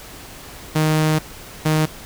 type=tone pair in turn; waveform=sawtooth; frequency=155.56 / 155.56 Hz; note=D#3 / D#3; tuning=0 / 0 cents; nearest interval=unison; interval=0 cents; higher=neither; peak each=-11 dBFS; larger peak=neither; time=0.75-1.19 / 1.65-1.86 s; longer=first; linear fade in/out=10 ms; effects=pink hiss -38 dBFS RMS until 2.05 s